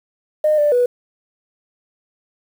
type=tone with pitch steps; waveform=sine; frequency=611 / 590 / 490.4 Hz; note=D#5 / D5 / B4; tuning=-32 / +8 / -12 cents; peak=-11 dBFS; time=0.44-0.86 s; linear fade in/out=5 ms; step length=140 ms; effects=tanh soft clip ceiling -7 dBFS + 7-bit